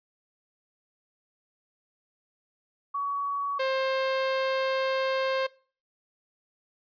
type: tone pair in turn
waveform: sine / sawtooth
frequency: 1128 / 529.7 Hz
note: C#6 / C5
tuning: +30 / +21 cents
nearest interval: octave + minor second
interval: 1309 cents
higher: first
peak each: -27 / -21 dBFS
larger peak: second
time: 2.94-3.59 / 3.59-5.47 s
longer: second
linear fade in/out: 10 ms
effects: noise-tail reverb RT60 0.4 s tail -22 dB re dry + resampled to 11025 Hz